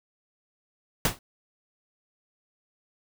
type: noise with exponential decay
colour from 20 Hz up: pink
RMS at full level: -18 dBFS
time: 1.05-1.19 s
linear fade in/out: 2 ms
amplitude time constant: 29 ms
effects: none